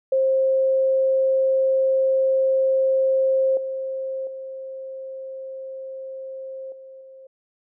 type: tone with level steps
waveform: sine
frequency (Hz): 530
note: C5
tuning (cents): +22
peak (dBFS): -16 / -25 / -31 / -39 / -41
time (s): 0.12-7.27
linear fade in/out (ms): 5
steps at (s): 3.57 / 4.27 / 6.72 / 7.01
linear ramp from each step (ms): 2
effects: none